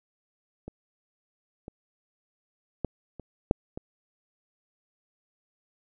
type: clicks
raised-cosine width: 2 ms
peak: -25 / -26 / -14 / -27 / -6 / -22 dBFS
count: 6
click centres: 0.68 / 1.681 / 2.847 / 3.197 / 3.511 / 3.775 s
effects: none